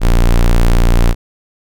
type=tone; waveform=square; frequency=29.28 Hz; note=A#0; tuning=9 cents sharp; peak=-7 dBFS; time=0-1.15 s; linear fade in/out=50 ms; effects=none